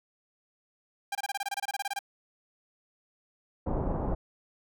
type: tone bursts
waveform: sawtooth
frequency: 798 Hz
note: G5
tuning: 31 cents sharp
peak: -26 dBFS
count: 16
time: 1.12-1.991 s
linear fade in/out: 5 ms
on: 31 ms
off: 25 ms
type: low-pass noise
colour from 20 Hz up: pink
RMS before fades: -30 dBFS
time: 3.66-4.15 s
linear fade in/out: 10 ms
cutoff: 880 Hz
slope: 24 dB/octave
effects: none